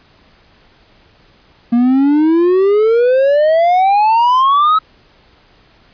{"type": "exponential sweep", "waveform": "triangle", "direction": "up", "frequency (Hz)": [233.1, 1300], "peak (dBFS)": -6, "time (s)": [1.72, 4.79], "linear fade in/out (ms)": 10, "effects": ["pink hiss -49 dBFS RMS until 5.93 s", "resampled to 11025 Hz"]}